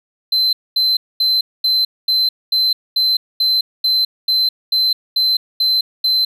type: tone bursts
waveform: triangle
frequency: 4074 Hz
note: C8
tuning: 47 cents flat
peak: -11 dBFS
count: 14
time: 0.32-6.25 s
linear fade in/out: 5 ms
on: 210 ms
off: 230 ms
effects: none